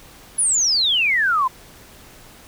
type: exponential sweep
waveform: sine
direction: down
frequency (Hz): 10410 to 987.8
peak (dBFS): -15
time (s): 0.38-1.48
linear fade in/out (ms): 10
effects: pink hiss -45 dBFS RMS until 2.47 s